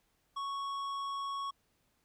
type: tone with tanh clipping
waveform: triangle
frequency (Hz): 1108.7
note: C#6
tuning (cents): 0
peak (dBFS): -37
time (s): 0.36-1.51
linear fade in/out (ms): 10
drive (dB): 15
effects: pink hiss -75 dBFS RMS until 2.04 s